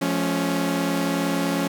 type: chord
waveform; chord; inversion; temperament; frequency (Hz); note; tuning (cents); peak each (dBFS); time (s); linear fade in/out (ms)
sawtooth; F augmented; none; equal with one note detuned; 174.61 / 214.4 / 277.2; F3 / A3 / C#4; 0 / -45 / 0; -22 / -25 / -20; 0.01-1.68; 10
effects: none